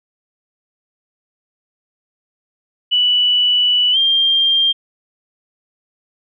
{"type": "tone with pitch glide", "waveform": "sine", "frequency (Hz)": [2960, 3191], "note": ["F#7", "G7"], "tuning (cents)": [0, 30], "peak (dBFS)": -11, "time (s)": [2.91, 4.73], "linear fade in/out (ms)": 20, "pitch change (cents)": 130, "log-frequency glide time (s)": [3.92, 3.97], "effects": []}